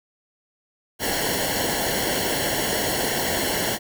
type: noise with comb filter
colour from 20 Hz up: pink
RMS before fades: -24 dBFS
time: 0.99-3.79 s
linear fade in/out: 50 ms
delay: 0.81 ms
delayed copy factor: -0.8
effects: none